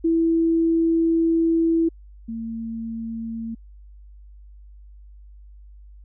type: tone pair in turn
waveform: sine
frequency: 329.6 / 227 Hz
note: E4 / A#3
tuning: 0 / -46 cents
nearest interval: tritone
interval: 646 cents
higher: first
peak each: -16 / -27 dBFS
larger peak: first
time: 0.04-1.89 / 2.28-3.55 s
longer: first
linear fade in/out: 10 ms
effects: added 50 Hz sine -42 dBFS peak until 6.04 s